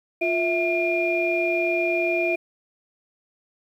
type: tone cluster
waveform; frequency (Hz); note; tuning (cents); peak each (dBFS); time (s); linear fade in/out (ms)
sine; 350.5 / 658 / 2410; F4 / E5 / D7; +6 / -3 / +44; -24; 0.21-2.36; 10
effects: tanh soft clip ceiling -11 dBFS + 9-bit